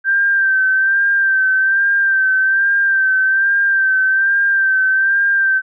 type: tone with vibrato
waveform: sine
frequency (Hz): 1568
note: G6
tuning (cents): 0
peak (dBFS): -11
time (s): 0.04-5.62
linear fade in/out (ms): 50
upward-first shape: sine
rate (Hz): 1.2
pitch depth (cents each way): 37
effects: none